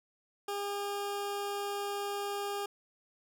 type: tone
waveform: 20% pulse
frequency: 404.6 Hz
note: G#4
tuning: 45 cents flat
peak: -29 dBFS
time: 0.48-2.66 s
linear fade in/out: 5 ms
effects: none

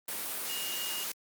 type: tone in noise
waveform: sine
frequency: 2855 Hz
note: F7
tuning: 37 cents sharp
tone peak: -38 dBFS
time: 0.49-1.04 s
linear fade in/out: 5 ms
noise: white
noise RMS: -36 dBFS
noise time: 0.08-1.12 s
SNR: -5 dB
effects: high-pass 200 Hz 12 dB/octave + Opus 32 kbps

